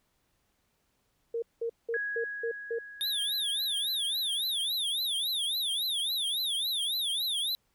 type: tone bursts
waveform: sine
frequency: 462.8 Hz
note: A#4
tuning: 13 cents flat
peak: -29 dBFS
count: 6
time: 1.34-2.788 s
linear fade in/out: 5 ms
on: 83 ms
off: 190 ms
type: tone with exponential decay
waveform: sine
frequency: 1661.2 Hz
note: G#6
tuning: in tune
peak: -29 dBFS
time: 1.94-4.7 s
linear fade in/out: 1 ms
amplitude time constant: 600 ms
type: tone with vibrato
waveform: square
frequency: 3586 Hz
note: A7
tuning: 32 cents sharp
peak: -29 dBFS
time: 3.01-7.55 s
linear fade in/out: 0 ms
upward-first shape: triangle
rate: 3.6 Hz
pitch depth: 240 cents each way
effects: pink hiss -74 dBFS RMS until 7.74 s